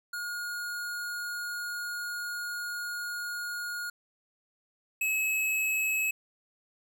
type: tone pair in turn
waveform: square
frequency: 1434 / 2576 Hz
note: F6 / E7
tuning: +45 / -41 cents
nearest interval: minor seventh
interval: 1014 cents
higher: second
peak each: -34 / -27 dBFS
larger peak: second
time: 0.13-3.9 / 5.01-6.11 s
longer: first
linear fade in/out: 5 ms
effects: none